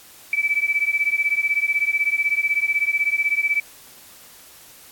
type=beating tone pair; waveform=sine; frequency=2300 / 2316 Hz; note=D7 / D7; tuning=-37 / -25 cents; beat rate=16 Hz; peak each=-21 dBFS; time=0.33-3.6 s; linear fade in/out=2 ms; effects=white hiss -46 dBFS RMS until 4.91 s + AAC 64 kbps